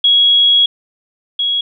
sine tone pair in turn, 3323 / 3323 Hz, G#7 / G#7, 0 / 0 cents, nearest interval unison, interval 0 cents, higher neither, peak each -7 / -13 dBFS, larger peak first, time 0.04-0.66 / 1.39-1.61 s, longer first, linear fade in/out 5 ms, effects none

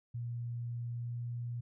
sine tone with pitch glide, 119 to 119.76 Hz, A#2 to A#2, +36 to +47 cents, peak -36 dBFS, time 0.14-1.61 s, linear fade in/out 10 ms, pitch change +11 cents, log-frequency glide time 0.93-1.17 s, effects none

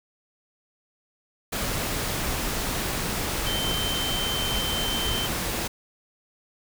sine tone in noise, 3100 Hz, G7, 20 cents flat, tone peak -28 dBFS, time 3.46-5.27 s, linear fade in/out 10 ms, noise pink, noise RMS -28 dBFS, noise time 1.52-5.68 s, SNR -3 dB, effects none

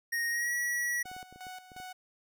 square tone with pitch glide, 1864.7 to 1929.3 Hz, A#6 to B6, 0 to -41 cents, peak -30 dBFS, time 0.12-1.03 s, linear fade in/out 10 ms, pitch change +59 cents, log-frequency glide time 0.29-0.54 s
sawtooth tone with tremolo, 740 Hz, F#5, in tune, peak -38 dBFS, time 1.05-1.93 s, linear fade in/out 10 ms, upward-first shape square, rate 2.8 Hz, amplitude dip 70%
clicks, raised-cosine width 2 ms, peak -39 dBFS, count 10, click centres 1.056 / 1.115 / 1.165 / 1.229 / 1.326 / 1.36 / 1.468 / 1.718 / 1.764 / 1.801 s
effects none

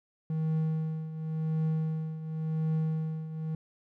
triangle tone with tremolo, 158.4 Hz, D#3, 31 cents sharp, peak -23 dBFS, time 0.3-3.55 s, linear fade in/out 2 ms, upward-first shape triangle, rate 0.92 Hz, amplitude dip 75%, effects none

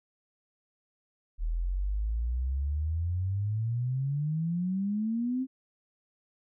sine exponential sweep, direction up, 38.89 to 266.1 Hz, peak -27 dBFS, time 1.38-5.47 s, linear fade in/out 50 ms, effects none

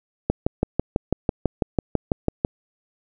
click train, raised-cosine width 2 ms, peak -5 dBFS, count 14, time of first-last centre 0.3-2.449 s, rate 6.05 Hz, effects none

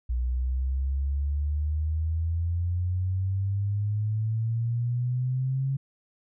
sine exponential sweep, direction up, 60.2 to 136.7 Hz, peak -24 dBFS, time 0.09-5.77 s, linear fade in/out 10 ms, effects none

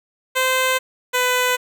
10% pulse tone pair in turn, 517 / 500.3 Hz, C5 / B4, -21 / +22 cents, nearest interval minor second, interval 57 cents, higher first, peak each -8 dBFS, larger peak neither, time 0.35-0.79 / 1.13-1.57 s, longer neither, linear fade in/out 20 ms, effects none

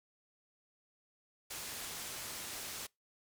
white low-pass noise, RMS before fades -44 dBFS, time 1.5-2.87 s, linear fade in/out 10 ms, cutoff 11000 Hz, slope 12 dB/octave, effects noise-tail reverb RT60 0.2 s tail -25 dB re dry

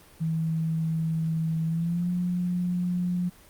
sine tone with pitch glide, 161.4 to 178.05 Hz, E3 to F3, -36 to +34 cents, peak -24 dBFS, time 0.2-3.3 s, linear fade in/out 20 ms, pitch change +170 cents, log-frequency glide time 1.66-2.11 s, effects pink hiss -53 dBFS RMS until 3.49 s + Opus 24 kbps

